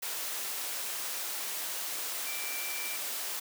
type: tone in noise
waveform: sine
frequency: 2343 Hz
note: D7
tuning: 5 cents flat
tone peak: -40 dBFS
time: 2.26-2.97 s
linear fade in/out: 10 ms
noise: white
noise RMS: -36 dBFS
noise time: 0.02-3.4 s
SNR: -7 dB
effects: high-pass 400 Hz 12 dB/octave